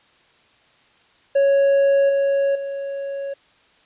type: tone with level steps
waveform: triangle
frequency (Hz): 554.4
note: C#5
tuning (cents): 0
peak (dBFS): -11 / -14 / -23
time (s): 1.35-3.34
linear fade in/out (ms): 10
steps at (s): 2.09 / 2.55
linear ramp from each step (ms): 5
effects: white hiss -56 dBFS RMS until 3.85 s + resampled to 8000 Hz